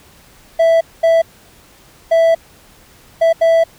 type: tone bursts at uneven times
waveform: triangle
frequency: 659.3 Hz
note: E5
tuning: in tune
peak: -6 dBFS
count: 5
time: 0.59-0.81 / 1.03-1.22 / 2.11-2.35 / 3.21-3.33 / 3.41-3.64 s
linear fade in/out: 10 ms
effects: pink hiss -46 dBFS RMS until 3.78 s